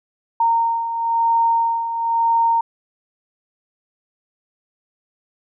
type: beating tone pair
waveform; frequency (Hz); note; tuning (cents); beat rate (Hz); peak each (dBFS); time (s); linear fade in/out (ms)
sine; 921 / 922; A#5 / A#5; -21 / -19; 1; -23 / -16; 0.4-2.61; 5
effects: none